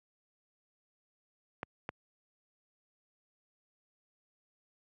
clicks, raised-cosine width 0.5 ms, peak -21 dBFS, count 2, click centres 1.631 / 1.891 s, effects high-pass 80 Hz 12 dB/octave

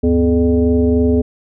sine tone with frequency modulation, 250.8 Hz, B3, 27 cents sharp, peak -10 dBFS, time 0.03-1.22 s, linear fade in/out 10 ms, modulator 175 Hz, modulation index 1.2, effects none

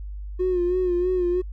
triangle tone with vibrato, 360 Hz, F#4, 47 cents flat, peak -16 dBFS, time 0.39-1.42 s, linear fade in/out 20 ms, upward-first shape sine, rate 3.1 Hz, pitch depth 51 cents each way, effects tanh soft clip ceiling -17 dBFS + added 50 Hz sine -31 dBFS peak until 1.52 s

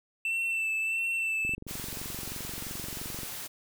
triangle tone with vibrato, 2668 Hz, E7, 20 cents sharp, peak -26 dBFS, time 0.25-1.55 s, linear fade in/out 2 ms, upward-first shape sine, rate 1.5 Hz, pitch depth 26 cents each way
click train, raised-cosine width 3 ms, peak -28 dBFS, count 42, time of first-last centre 1.45-3.233 s, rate 23 Hz
white noise, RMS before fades -39 dBFS, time 1.67-3.48 s, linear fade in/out 20 ms
effects none

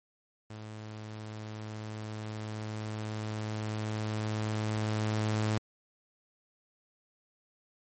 sawtooth tone with level ramp, 107.9 Hz, A2, 33 cents flat, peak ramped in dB -38 to -23 dBFS, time 0.5-5.58 s, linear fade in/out 5 ms, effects MP3 32 kbps

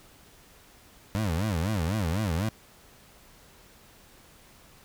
25% pulse tone with vibrato, 93.9 Hz, F#2, 26 cents sharp, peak -22 dBFS, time 1.15-2.49 s, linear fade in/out 0 ms, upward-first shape sine, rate 4 Hz, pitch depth 290 cents each way, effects pink hiss -55 dBFS RMS until 4.84 s

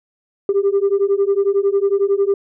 sine beating tone pair, 392 / 403 Hz, G4 / G4, 0 / +48 cents, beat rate 11 Hz, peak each -15 dBFS, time 0.49-2.34 s, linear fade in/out 2 ms, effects tanh soft clip ceiling -9 dBFS

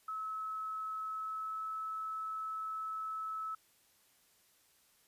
sine tone with pitch glide, 1294 to 1301.5 Hz, E6 to E6, -32 to -22 cents, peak -37 dBFS, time 0.08-3.55 s, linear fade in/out 5 ms, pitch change +10 cents, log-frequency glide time 1.03-1.69 s, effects white hiss -69 dBFS RMS until 5.07 s + resampled to 32000 Hz

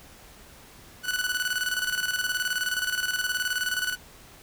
sawtooth tone with tremolo, 1484 Hz, F#6, 5 cents sharp, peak -20 dBFS, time 1.03-3.97 s, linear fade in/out 50 ms, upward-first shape square, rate 19 Hz, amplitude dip 60%, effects pink hiss -50 dBFS RMS until 4.42 s

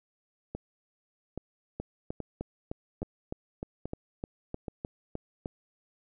two click trains, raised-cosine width 2 ms, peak -22 / -21 dBFS, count 6 / 13, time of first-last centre 0.55-4.682 / 1.8-5.459 s, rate 1.21 / 3.28 Hz, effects none

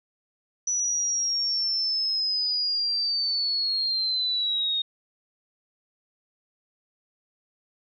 sine linear sweep, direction down, 5930 to 3700 Hz, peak -23 dBFS, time 0.67-4.82 s, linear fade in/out 5 ms, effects none

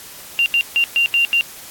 sine tone bursts at uneven times, 2776 Hz, F7, 11 cents flat, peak -12 dBFS, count 6, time 0.39-0.46 / 0.54-0.61 / 0.76-0.84 / 0.96-1.06 / 1.14-1.25 / 1.33-1.41 s, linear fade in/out 0 ms, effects white hiss -37 dBFS RMS until 1.7 s + AAC 64 kbps

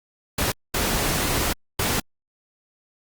pink noise bursts at uneven times, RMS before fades -23 dBFS, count 3, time 0.38-0.52 / 0.74-1.53 / 1.79-2 s, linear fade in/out 5 ms, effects Opus 48 kbps

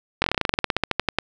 slowing click train, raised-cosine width 0.3 ms, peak -3 dBFS, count 20, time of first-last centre 0.22-1.186 s, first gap 21 ms, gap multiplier 1.09, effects none

